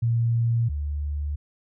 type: tone pair in turn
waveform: sine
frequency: 116.54 / 73.1 Hz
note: A#2 / D2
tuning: 0 / -7 cents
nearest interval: minor sixth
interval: 807 cents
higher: first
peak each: -19 / -25 dBFS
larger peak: first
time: 0.02-0.69 / 0.69-1.36 s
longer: neither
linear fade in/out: 10 ms
effects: none